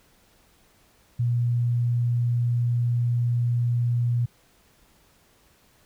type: tone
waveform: sine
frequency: 120 Hz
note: B2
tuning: 49 cents flat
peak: -20 dBFS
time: 1.19-4.26 s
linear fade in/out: 10 ms
effects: pink hiss -60 dBFS RMS until 5.85 s